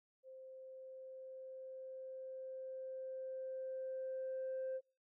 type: tone with level ramp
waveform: sine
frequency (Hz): 523.3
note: C5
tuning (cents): 0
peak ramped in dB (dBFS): -52 to -37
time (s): 0.23-4.81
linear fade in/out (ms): 50
effects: noise-tail reverb RT60 0.3 s tail -24 dB re dry + tanh soft clip ceiling -36 dBFS